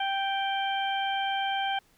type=harmonic tone; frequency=784 Hz; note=G5; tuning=in tune; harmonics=1 / 2 / 3 / 4; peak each=-28 / -34 / -38 / -34 dBFS; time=0-1.79 s; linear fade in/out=5 ms; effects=pink hiss -64 dBFS RMS until 1.97 s